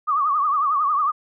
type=tone with vibrato; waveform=sine; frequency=1174.7 Hz; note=D6; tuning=in tune; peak=-17 dBFS; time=0.07-1.12 s; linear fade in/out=20 ms; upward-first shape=triangle; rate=11 Hz; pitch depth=140 cents each way; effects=none